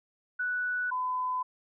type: tone pair in turn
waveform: sine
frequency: 1480 / 1009.6 Hz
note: F#6 / B5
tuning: 0 / +38 cents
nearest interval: perfect fifth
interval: 662 cents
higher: first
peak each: -28 dBFS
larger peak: neither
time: 0.39-0.91 / 0.91-1.43 s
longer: neither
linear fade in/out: 10 ms
effects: none